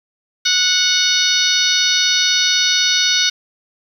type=harmonic tone; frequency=736 Hz; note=F#5; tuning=9 cents flat; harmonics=2 / 3 / 4 / 5 / 6 / 7 / 8; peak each=-22 / -23 / -22 / -17 / -20 / -23 / -21 dBFS; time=0.45-3.3 s; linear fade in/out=10 ms; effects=7-bit